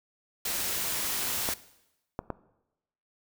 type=noise; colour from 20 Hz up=white; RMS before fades=-31 dBFS; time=0.45-1.54 s; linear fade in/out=5 ms
type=clicks; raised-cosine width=1 ms; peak=-17 dBFS; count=3; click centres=1.489 / 2.191 / 2.303 s
effects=noise-tail reverb RT60 0.9 s tail -18 dB re dry